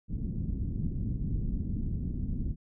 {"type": "low-pass noise", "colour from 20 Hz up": "pink", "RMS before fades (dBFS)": -32, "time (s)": [0.08, 2.56], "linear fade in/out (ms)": 50, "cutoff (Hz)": 240, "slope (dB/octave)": 24, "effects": []}